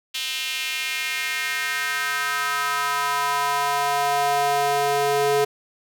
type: tone with high-pass filter sweep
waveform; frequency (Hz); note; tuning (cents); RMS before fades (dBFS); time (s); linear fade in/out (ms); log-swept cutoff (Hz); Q
square; 142.2; C#3; +45; -23; 0.14-5.45; 10; 3100 to 470; 2.7
effects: none